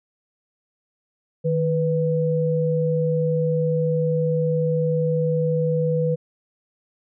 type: tone pair together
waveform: sine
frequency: 156.15 / 493.9 Hz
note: D#3 / B4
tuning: +7 / 0 cents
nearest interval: octave + minor sixth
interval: 1993 cents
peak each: -21 dBFS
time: 1.44-6.16 s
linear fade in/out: 20 ms
effects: none